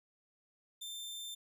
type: tone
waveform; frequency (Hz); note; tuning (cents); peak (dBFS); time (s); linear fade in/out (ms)
sawtooth; 3576; A7; +27; -39; 0.81-1.35; 10
effects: none